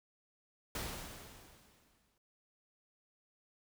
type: noise with exponential decay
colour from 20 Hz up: pink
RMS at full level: -39 dBFS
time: 0.75-2.18 s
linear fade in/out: 2 ms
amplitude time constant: 310 ms
effects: none